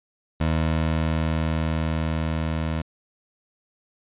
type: tone with level ramp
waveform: 20% pulse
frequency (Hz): 80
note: D#2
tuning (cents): +49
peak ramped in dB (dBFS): -15 to -19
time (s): 0.4-2.82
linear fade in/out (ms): 10
effects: resampled to 8000 Hz